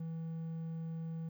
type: tone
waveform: triangle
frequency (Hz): 163.2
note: E3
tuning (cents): -17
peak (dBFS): -36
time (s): 0-1.29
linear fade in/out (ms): 5
effects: 12-bit